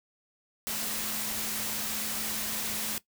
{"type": "tone in noise", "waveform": "sine", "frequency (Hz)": 215.2, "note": "A3", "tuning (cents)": -38, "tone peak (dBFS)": -44, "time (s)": [0.67, 2.98], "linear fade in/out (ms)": 0, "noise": "white", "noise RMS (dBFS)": -33, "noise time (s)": [0.67, 2.98], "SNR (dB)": -14, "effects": ["noise-tail reverb RT60 0.1 s tail -17 dB re dry"]}